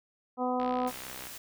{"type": "harmonic tone", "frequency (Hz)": 250.9, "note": "B3", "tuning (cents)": 28, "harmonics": [1, 2, 3, 4, 5], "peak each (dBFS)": [-32, -33, -32, -36, -40], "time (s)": [0.37, 0.92], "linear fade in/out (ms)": 50}
{"type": "click train", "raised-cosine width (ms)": 0.3, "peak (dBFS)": -26, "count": 44, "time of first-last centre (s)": [0.6, 1.27], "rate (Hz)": 64.2}
{"type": "noise", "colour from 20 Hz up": "white", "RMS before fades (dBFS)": -44, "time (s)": [0.87, 1.38], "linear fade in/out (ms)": 5}
{"effects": []}